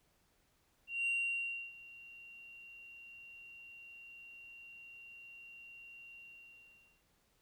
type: tone with ADSR envelope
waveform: sine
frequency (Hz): 2759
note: F7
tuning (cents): -22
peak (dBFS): -29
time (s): 0.87-7.03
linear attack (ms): 200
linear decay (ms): 650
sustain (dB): -22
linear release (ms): 860
effects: tanh soft clip ceiling -30 dBFS + pink hiss -74 dBFS RMS until 7.41 s